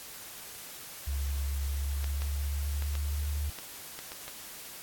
sine tone with pitch glide, 69.3 to 73.29 Hz, C#2 to D2, 0 to -3 cents, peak -29 dBFS, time 1.07-3.5 s, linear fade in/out 5 ms, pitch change +97 cents, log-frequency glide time 1.61-3.29 s
clicks, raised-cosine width 0.2 ms, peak -23 dBFS, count 8, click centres 2.043 / 2.22 / 2.823 / 2.953 / 3.587 / 3.99 / 4.119 / 4.28 s
effects white hiss -45 dBFS RMS until 4.82 s + AAC 64 kbps

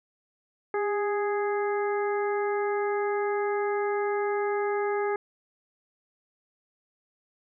harmonic tone with a mistuned harmonic, 415.3 Hz, G#4, in tune, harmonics 1 / 2 / 3 / 4 / 5, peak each -26 / -32 / -36 / -38 / -40 dBFS, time 0.74-5.16 s, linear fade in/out 2 ms, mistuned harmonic 1, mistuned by -37 cents, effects none

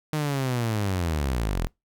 sawtooth linear sweep, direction down, 155.56 to 37.17 Hz, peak -20 dBFS, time 0.13-1.67 s, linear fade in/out 0 ms, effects noise-tail reverb RT60 0.2 s tail -24 dB re dry

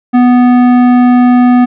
sine tone with tanh clipping, 246.9 Hz, B3, in tune, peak -5 dBFS, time 0.13-1.66 s, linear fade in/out 20 ms, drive 14 dB, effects none

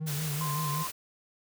triangle tone with vibrato, 151.1 Hz, D3, 50 cents sharp, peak -29 dBFS, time 0-0.84 s, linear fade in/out 20 ms, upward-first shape sine, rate 5.3 Hz, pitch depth 85 cents each way
white noise, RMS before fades -37 dBFS, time 0.06-0.92 s, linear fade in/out 20 ms
sine tone, 1042 Hz, C6, 7 cents flat, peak -33 dBFS, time 0.41-0.87 s, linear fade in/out 0 ms
effects none

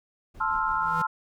brown noise with tremolo, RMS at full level -43 dBFS, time 0.34-1.02 s, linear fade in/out 10 ms, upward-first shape triangle, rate 6 Hz, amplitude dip 65%
sine chord, F major seventh, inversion first, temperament equal, 880 / 1046.5 / 1318.5 / 1396.9 Hz, A5 / C6 / E6 / F6, 0 / 0 / 0 / 0 cents, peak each -29 dBFS, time 0.4-1.07 s, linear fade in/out 10 ms
square tone with exponential growth, 164.81 Hz, E3, in tune, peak -31 dBFS, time 0.63-1.02 s, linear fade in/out 5 ms, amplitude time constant 84 ms
effects none

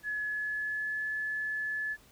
sine tone with pitch glide, 1700 to 1722.7 Hz, G#6 to A6, +40 to -37 cents, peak -31 dBFS, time 0.03-1.97 s, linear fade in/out 50 ms, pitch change +23 cents, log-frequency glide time 0.22-1.08 s, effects pink hiss -60 dBFS RMS until 2.11 s

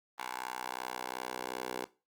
10% pulse tone with high-pass filter sweep, 62.7 Hz, B1, 27 cents sharp, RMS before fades -40 dBFS, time 0.18-1.85 s, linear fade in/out 10 ms, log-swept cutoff 960 to 490 Hz, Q 1.9, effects noise-tail reverb RT60 0.3 s tail -19 dB re dry + Opus 24 kbps

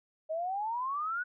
sine exponential sweep, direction up, 618 to 1498 Hz, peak -31 dBFS, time 0.29-1.24 s, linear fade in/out 20 ms, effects none

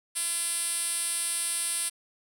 5% pulse tone with band-pass filter, 340 Hz, F4, 46 cents flat, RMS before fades -30 dBFS, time 0.15-1.9 s, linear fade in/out 20 ms, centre 9200 Hz, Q 3, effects none

